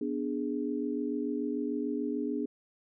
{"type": "chord", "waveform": "sine", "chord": "G# diminished", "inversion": "first", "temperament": "equal", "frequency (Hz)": [246.9, 293.7, 415.3], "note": ["B3", "D4", "G#4"], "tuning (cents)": [0, 0, 0], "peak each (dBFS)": [-34, -33, -36], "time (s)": [0.01, 2.46], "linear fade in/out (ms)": 5, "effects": []}